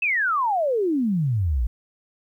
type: exponential sweep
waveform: sine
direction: down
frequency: 2670 to 53 Hz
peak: -19 dBFS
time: 0.02-1.67 s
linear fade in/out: 5 ms
effects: 10-bit